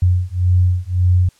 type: beating tone pair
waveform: sine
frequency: 89.4 / 91.2 Hz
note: F2 / F#2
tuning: +41 / -24 cents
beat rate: 1.8 Hz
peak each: -15 dBFS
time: 0.02-1.29 s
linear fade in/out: 5 ms
effects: white hiss -54 dBFS RMS until 1.39 s + low-pass 9000 Hz 12 dB/octave